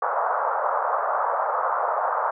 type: band-pass noise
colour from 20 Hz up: white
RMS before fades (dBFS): -24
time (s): 0.02-2.31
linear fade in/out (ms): 5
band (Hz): 530 to 1300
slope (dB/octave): 48
effects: none